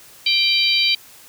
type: harmonic tone with a mistuned harmonic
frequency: 775 Hz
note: G5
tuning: 20 cents flat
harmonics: 3 / 4 / 5 / 6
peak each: -20 / -20 / -20 / -20 dBFS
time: 0.26-0.95 s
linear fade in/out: 5 ms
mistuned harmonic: 3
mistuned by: +35 cents
effects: white hiss -45 dBFS RMS until 1.28 s